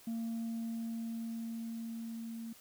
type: tone with level ramp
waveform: sine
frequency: 228.3 Hz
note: A#3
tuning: 36 cents flat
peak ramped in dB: -32 to -40 dBFS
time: 0.07-2.53 s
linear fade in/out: 5 ms
effects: tanh soft clip ceiling -34 dBFS + white hiss -59 dBFS RMS until 2.6 s